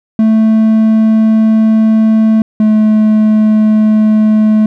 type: tone pair in turn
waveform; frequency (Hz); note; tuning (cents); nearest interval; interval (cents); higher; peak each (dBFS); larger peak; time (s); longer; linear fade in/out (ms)
triangle; 220 / 215.5; A3 / A3; 0 / -36; unison; 36; first; -3; neither; 0.19-2.42 / 2.6-4.66; first; 2
effects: none